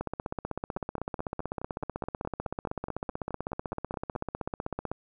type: two click trains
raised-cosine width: 1 ms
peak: -22 / -18 dBFS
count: 17 / 79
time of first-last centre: 0.77-4.153 / 0.01-4.916 s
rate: 4.73 / 15.9 Hz
effects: none